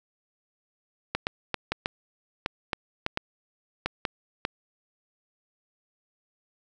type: clicks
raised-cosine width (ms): 0.3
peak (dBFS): -10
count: 12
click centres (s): 1.15 / 1.269 / 1.543 / 1.72 / 1.859 / 2.461 / 2.732 / 3.064 / 3.174 / 3.86 / 4.052 / 4.451
effects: none